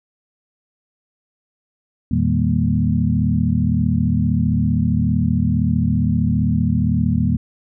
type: tone cluster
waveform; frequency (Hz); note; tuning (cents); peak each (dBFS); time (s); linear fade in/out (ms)
sine; 84.6 / 117.7 / 159.3 / 201.5 / 236.8; E2 / A#2 / D#3 / G3 / A#3; +45 / +17 / +41 / +48 / +27; -21; 2.11-7.37; 5
effects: none